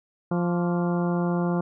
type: harmonic tone with a mistuned harmonic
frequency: 174.61 Hz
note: F3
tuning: in tune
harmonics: 1 / 2 / 3 / 4 / 5 / 6 / 7 / 8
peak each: -23 / -29 / -33 / -35 / -37 / -39 / -40 / -41 dBFS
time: 0.31-1.61 s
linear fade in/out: 5 ms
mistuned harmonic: 7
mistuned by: -83 cents
effects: none